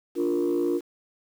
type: chord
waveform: sine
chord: Bb major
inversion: first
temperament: just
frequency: 291.4 / 349.6 / 466.2 Hz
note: D4 / F4 / Bb4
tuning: -13 / +2 / 0 cents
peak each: -26 / -23 / -28 dBFS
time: 0.15-0.81 s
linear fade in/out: 50 ms
effects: tanh soft clip ceiling -17 dBFS + 8-bit